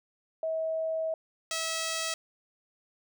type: tone pair in turn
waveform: sine / 5% pulse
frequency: 643 / 648.6 Hz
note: E5 / E5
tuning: -43 / -28 cents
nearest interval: unison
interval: 15 cents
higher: second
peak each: -28 / -19 dBFS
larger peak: second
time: 0.43-1.14 / 1.51-2.14 s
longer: first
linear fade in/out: 2 ms
effects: none